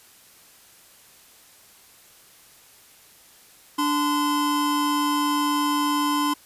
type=tone pair together; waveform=square; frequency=293 / 1028 Hz; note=D4 / C6; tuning=-4 / -31 cents; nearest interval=octave + minor seventh; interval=2173 cents; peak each=-24 dBFS; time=3.78-6.34 s; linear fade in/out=10 ms; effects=white hiss -52 dBFS RMS until 6.45 s + resampled to 32000 Hz